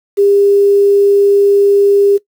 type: tone with quantisation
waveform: sine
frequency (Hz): 401.9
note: G4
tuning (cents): +43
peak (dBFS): -6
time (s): 0.17-2.18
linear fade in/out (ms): 20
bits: 6
effects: noise-tail reverb RT60 0.1 s tail -18 dB re dry